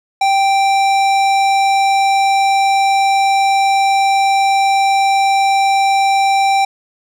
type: tone with hard clipping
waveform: sine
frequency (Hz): 784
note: G5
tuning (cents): 0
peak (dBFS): -12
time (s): 0.21-6.65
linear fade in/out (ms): 5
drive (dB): 15
effects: none